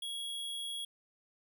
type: tone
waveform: square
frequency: 3322 Hz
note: G#7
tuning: in tune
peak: -38 dBFS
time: 0.02-0.85 s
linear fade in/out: 5 ms
effects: none